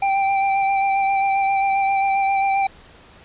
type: tone with vibrato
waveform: square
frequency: 784 Hz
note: G5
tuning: in tune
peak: -17 dBFS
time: 0.02-2.67 s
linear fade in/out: 5 ms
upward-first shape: sine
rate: 7.5 Hz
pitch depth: 17 cents each way
effects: pink hiss -47 dBFS RMS until 3.24 s + resampled to 8000 Hz